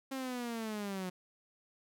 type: linear sweep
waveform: sawtooth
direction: down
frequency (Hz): 270 to 180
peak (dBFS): -33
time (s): 0.11-1.1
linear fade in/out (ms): 10
effects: none